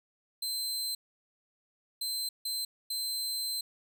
sawtooth tone bursts at uneven times, 4100 Hz, C8, 36 cents flat, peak -29 dBFS, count 4, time 0.42-0.95 / 2.01-2.29 / 2.45-2.65 / 2.9-3.61 s, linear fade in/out 5 ms, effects none

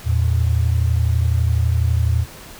sine tone pair together, 81 / 113 Hz, E2 / A2, -30 / +47 cents, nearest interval tritone, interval 577 cents, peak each -16 / -18 dBFS, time 0.04-2.26 s, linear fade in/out 50 ms, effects pink hiss -39 dBFS RMS until 2.59 s

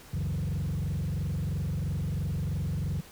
sine tone with frequency modulation, 118.8 Hz, A#2, 33 cents sharp, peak -25 dBFS, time 0.13-3.01 s, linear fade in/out 10 ms, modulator 23 Hz, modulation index 2.3, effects tanh soft clip ceiling -27 dBFS + pink hiss -51 dBFS RMS until 3.11 s

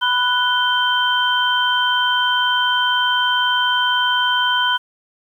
sine tone cluster, 993 / 1479 / 3115 Hz, B5 / F#6 / G7, +9 / -1 / -12 cents, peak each -19 dBFS, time 0.01-4.78 s, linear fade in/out 20 ms, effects 8-bit

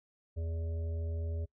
harmonic tone with a mistuned harmonic, 82.41 Hz, E2, in tune, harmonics 1 / 3 / 5 / 7 / 8, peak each -33 / -53 / -49 / -50 / -63 dBFS, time 0.36-1.46 s, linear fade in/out 20 ms, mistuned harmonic 8, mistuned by -36 cents, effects noise-tail reverb RT60 0.1 s tail -23 dB re dry

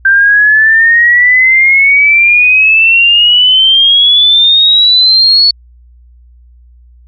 sine exponential sweep, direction up, 1568 to 4435 Hz, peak -3 dBFS, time 0.05-5.51 s, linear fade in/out 5 ms, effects added 60 Hz sine -37 dBFS peak until 7.07 s + Opus 48 kbps

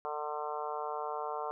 harmonic tone, 150 Hz, D3, 37 cents sharp, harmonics 3 / 4 / 5 / 6 / 7 / 8 / 9, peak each -41 / -43 / -40 / -42 / -41 / -45 / -47 dBFS, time 0.05-1.51 s, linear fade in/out 0 ms, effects none

